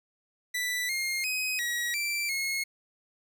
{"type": "tone with pitch steps", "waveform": "sawtooth", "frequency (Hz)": [1977, 2129, 2521, 1911, 2344, 2166], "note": ["B6", "C7", "D#7", "A#6", "D7", "C#7"], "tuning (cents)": [1, 30, 22, 43, -4, -41], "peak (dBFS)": -25, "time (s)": [0.54, 2.64], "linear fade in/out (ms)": 10, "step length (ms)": 350, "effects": []}